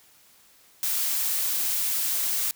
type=noise; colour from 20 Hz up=blue; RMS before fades=-26 dBFS; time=0.83-2.51 s; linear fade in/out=0 ms; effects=white hiss -57 dBFS RMS until 2.55 s